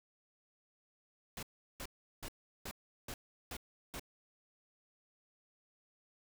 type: noise bursts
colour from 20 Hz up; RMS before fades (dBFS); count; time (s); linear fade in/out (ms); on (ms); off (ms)
pink; -44; 7; 1.37-3.996; 2; 58; 370
effects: none